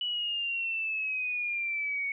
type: exponential sweep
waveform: sine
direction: down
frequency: 2960 to 2217 Hz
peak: -29 dBFS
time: 0.01-2.12 s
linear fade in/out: 2 ms
effects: none